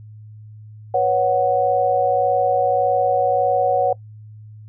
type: chord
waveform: sine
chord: B suspended second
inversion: none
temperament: just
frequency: 493.9 / 555.6 / 740.8 Hz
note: B4 / C#5 / F#5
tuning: 0 / +4 / +2 cents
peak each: -22 / -19 / -17 dBFS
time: 0.94-3.93 s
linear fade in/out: 5 ms
effects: noise-tail reverb RT60 0.1 s tail -22 dB re dry + added 107 Hz sine -37 dBFS peak until 4.68 s